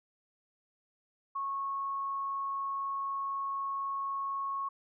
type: tone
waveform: sine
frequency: 1099 Hz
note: C#6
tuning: 15 cents flat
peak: -32 dBFS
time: 1.35-4.69 s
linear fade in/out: 10 ms
effects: none